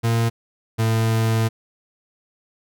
40% pulse tone pair in turn, 115.2 / 112.24 Hz, A#2 / A2, -20 / +35 cents, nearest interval unison, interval 45 cents, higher first, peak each -16 dBFS, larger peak neither, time 0.03-0.3 / 0.78-1.49 s, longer second, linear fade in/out 20 ms, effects none

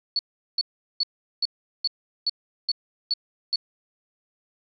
sine tone bursts, 4435 Hz, C#8, in tune, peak -20 dBFS, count 9, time 0.16-3.559 s, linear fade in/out 2 ms, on 31 ms, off 390 ms, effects none

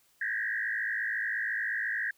sine tone with frequency modulation, 1760 Hz, A6, in tune, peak -29 dBFS, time 0.21-2.11 s, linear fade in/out 5 ms, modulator 54.2 Hz, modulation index 3.2, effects white hiss -67 dBFS RMS until 2.17 s

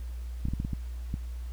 clicks, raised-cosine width 5 ms, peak -19 dBFS, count 7, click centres 0.454 / 0.485 / 0.536 / 0.601 / 0.649 / 0.733 / 1.141 s, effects added 60 Hz sine -34 dBFS peak until 1.52 s + pink hiss -57 dBFS RMS until 1.52 s

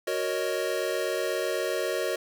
square chord, D# minor seventh, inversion first, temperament equal, 370 / 466.2 / 554.4 / 622.3 Hz, F#4 / A#4 / C#5 / D#5, 0 / 0 / 0 / 0 cents, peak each -33 dBFS, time 0.07-2.16 s, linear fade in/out 5 ms, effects none

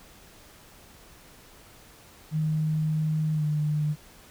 sine tone with pitch glide, 155.56 to 150.7 Hz, D#3 to D3, 0 to +45 cents, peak -23 dBFS, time 2.31-3.96 s, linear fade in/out 50 ms, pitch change -55 cents, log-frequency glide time 3.33-3.45 s, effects pink hiss -52 dBFS RMS until 4.3 s

